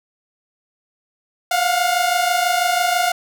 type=tone pair together; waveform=sawtooth; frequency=698 / 724.1 Hz; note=F5 / F#5; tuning=-1 / -38 cents; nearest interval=minor second; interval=63 cents; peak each=-15 dBFS; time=1.51-3.12 s; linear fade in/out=5 ms; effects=none